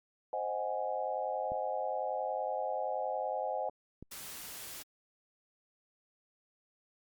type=chord; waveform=sine; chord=Ab dominant seventh; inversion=first; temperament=equal; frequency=523.3 / 622.3 / 740 / 830.6 Hz; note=C5 / Eb5 / Gb5 / Ab5; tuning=0 / 0 / 0 / 0 cents; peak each=-38 dBFS; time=0.33-3.69 s; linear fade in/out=2 ms
type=clicks; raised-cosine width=3 ms; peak=-33 dBFS; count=2; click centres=1.519 / 4.026 s
type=noise; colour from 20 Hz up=white; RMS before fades=-45 dBFS; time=4.11-4.83 s; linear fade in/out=10 ms
effects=Opus 48 kbps